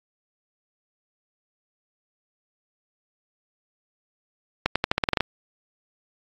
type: accelerating click train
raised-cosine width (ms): 0.3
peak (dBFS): -4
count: 10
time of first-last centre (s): 4.66-5.207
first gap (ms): 96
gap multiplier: 0.88
effects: AAC 48 kbps